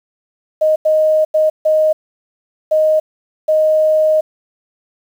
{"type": "tone bursts at uneven times", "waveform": "sine", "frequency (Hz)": 622.3, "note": "D#5", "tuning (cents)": 0, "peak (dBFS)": -9, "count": 6, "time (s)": [[0.61, 0.76], [0.85, 1.25], [1.34, 1.5], [1.65, 1.93], [2.71, 3], [3.48, 4.21]], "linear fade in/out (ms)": 10, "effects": ["7-bit"]}